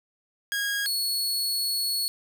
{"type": "tone pair in turn", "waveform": "sawtooth", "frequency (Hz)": [1639, 4376], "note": ["G#6", "C#8"], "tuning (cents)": [-23, -23], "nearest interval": "octave + perfect fourth", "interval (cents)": 1700, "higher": "second", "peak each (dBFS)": -22, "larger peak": "neither", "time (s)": [[0.52, 0.86], [0.86, 2.08]], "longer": "second", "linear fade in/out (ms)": 0, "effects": []}